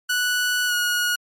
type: tone with pitch glide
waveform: sawtooth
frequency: 1477 to 1449.1 Hz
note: F#6 to F#6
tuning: -3 to -37 cents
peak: -16 dBFS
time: 0.09-1.16 s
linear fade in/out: 10 ms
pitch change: -34 cents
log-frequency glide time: 0.67-0.73 s
effects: MP3 64 kbps